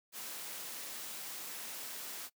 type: noise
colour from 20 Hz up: white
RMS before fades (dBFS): -44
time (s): 0.12-2.3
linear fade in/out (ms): 50
effects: noise-tail reverb RT60 0.1 s tail -22 dB re dry + high-pass 200 Hz 12 dB/octave